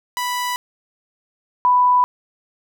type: tone pair in turn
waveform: sawtooth / sine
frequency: 987 / 991.3 Hz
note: B5 / B5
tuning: -1 / +6 cents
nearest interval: unison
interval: 7 cents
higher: second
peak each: -17 / -11 dBFS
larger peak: second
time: 0.17-0.56 / 1.65-2.04 s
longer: neither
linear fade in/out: 0 ms
effects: none